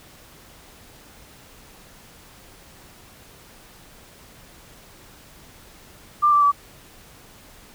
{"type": "tone with pitch steps", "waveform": "sine", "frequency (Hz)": [1189, 1169.2, 1149.8], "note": ["D6", "D6", "D6"], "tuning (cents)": [21, -8, -37], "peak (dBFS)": -13, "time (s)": [6.22, 6.52], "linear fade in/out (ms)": 20, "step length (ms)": 100, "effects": ["pink hiss -48 dBFS RMS until 7.74 s"]}